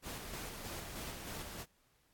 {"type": "noise with tremolo", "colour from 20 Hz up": "pink", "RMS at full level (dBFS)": -44, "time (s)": [0.02, 1.66], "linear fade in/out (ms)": 50, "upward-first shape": "square", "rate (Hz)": 3.2, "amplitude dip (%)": 30, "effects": ["pink hiss -73 dBFS RMS until 2.13 s", "AAC 64 kbps"]}